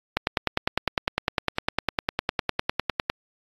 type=click train; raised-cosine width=0.3 ms; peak=-5 dBFS; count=30; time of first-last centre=0.17-3.099 s; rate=9.9 Hz; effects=AAC 32 kbps